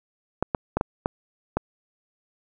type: clicks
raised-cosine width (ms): 1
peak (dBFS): -8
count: 6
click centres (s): 0.426 / 0.548 / 0.77 / 0.811 / 1.059 / 1.57
effects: none